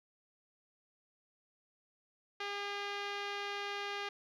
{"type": "tone with low-pass filter", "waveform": "5% pulse", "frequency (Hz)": 404.6, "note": "G#4", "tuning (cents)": -45, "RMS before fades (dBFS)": -40, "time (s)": [2.4, 4.09], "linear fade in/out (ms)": 5, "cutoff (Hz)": 3400, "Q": 0.61, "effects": []}